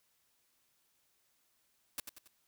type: noise with echo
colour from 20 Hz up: white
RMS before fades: -38 dBFS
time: 1.98-2 s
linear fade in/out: 2 ms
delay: 92 ms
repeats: 3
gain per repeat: -7 dB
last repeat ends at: 2.276 s
effects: white hiss -75 dBFS RMS until 2.47 s